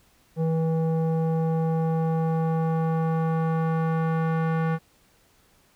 square tone with low-pass filter sweep, 162 Hz, E3, 30 cents flat, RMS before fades -24 dBFS, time 0.36-4.79 s, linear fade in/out 50 ms, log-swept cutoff 560 to 1500 Hz, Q 1.5, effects pink hiss -61 dBFS RMS until 5.75 s

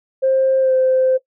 sine tone with pitch glide, 529 to 519.3 Hz, C5 to C5, +19 to -13 cents, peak -11 dBFS, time 0.22-1.18 s, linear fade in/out 20 ms, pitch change -32 cents, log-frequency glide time 0.6-0.73 s, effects noise-tail reverb RT60 0.1 s tail -18 dB re dry + tanh soft clip ceiling -7 dBFS

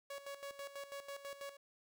sawtooth tone with tremolo, 560 Hz, C#5, 18 cents sharp, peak -40 dBFS, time 0.1-1.57 s, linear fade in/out 5 ms, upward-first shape square, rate 6.1 Hz, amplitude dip 70%, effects none

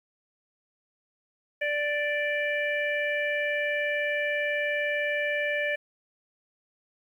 harmonic tone, 587 Hz, D5, 1 cent flat, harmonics 1 / 3 / 4 / 5, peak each -29 / -29 / -32 / -41 dBFS, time 1.61-5.76 s, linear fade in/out 10 ms, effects 10-bit

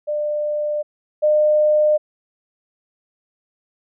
sine tone pair in turn, 597 / 605.3 Hz, D5 / D#5, +28 / -48 cents, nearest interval unison, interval 24 cents, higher second, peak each -19 / -12 dBFS, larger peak second, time 0.07-0.83 / 1.22-1.98 s, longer neither, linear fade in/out 20 ms, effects none

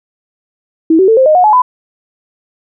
sine tone with pitch steps, 322.9 / 379.6 / 446.2 / 524.6 / 616.6 / 724.9 / 852.1 / 1001.7 Hz, E4 / F#4 / A4 / C5 / D#5 / F#5 / G#5 / B5, -36 / +44 / +24 / +4 / -16 / -36 / +44 / +24 cents, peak -4 dBFS, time 0.9-1.62 s, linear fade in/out 5 ms, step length 90 ms, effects none

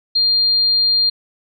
sine tone, 4200 Hz, C8, 6 cents sharp, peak -12 dBFS, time 0.15-1.1 s, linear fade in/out 10 ms, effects none

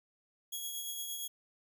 10% pulse tone with tremolo, 3322 Hz, G#7, in tune, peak -28 dBFS, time 0.52-1.28 s, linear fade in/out 10 ms, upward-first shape triangle, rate 8.7 Hz, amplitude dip 40%, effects none

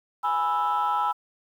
sine chord, E major, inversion first, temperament equal, 830.6 / 987.8 / 1318.5 Hz, G#5 / B5 / E6, 0 / 0 / 0 cents, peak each -25 dBFS, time 0.23-1.13 s, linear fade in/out 20 ms, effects tanh soft clip ceiling -17 dBFS + 9-bit

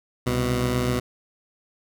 15% pulse tone pair together, 65.8 / 123.64 Hz, C2 / B2, +10 / +2 cents, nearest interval major seventh, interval 1092 cents, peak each -22 / -16 dBFS, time 0.26-1 s, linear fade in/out 10 ms, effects none

